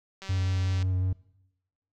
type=click train; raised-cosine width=0.2 ms; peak=-25 dBFS; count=118; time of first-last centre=0.22-0.826 s; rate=193 Hz
type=tone with vibrato; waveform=triangle; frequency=92.5 Hz; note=F#2; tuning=in tune; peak=-22 dBFS; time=0.29-1.13 s; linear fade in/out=5 ms; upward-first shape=square; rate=5.5 Hz; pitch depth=13 cents each way
effects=noise-tail reverb RT60 0.9 s tail -22 dB re dry